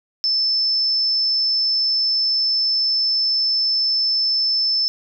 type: tone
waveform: sine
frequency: 5274 Hz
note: E8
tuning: in tune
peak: -16 dBFS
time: 0.24-4.88 s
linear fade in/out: 0 ms
effects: none